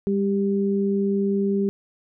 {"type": "tone pair together", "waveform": "sine", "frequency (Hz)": [200, 394.9], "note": ["G3", "G4"], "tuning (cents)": [35, 13], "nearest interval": "octave", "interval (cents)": 1178, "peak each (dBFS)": [-21, -23], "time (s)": [0.07, 1.69], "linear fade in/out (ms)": 0, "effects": []}